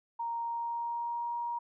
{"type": "tone with pitch glide", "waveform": "sine", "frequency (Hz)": [932, 946.6], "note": ["A#5", "A#5"], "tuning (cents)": [-1, 26], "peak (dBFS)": -32, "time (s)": [0.19, 1.59], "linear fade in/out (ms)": 10, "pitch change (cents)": 27, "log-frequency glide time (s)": [0.41, 1.35], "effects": []}